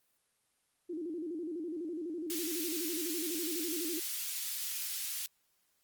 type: tone with vibrato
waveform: sine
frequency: 329.6 Hz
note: E4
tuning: in tune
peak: -36 dBFS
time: 0.89-4 s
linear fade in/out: 10 ms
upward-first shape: square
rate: 12 Hz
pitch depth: 110 cents each way
type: high-pass noise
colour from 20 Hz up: white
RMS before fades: -38 dBFS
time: 2.3-5.26 s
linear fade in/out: 0 ms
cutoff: 2600 Hz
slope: 12 dB/octave
effects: white hiss -75 dBFS RMS until 5.83 s + Opus 32 kbps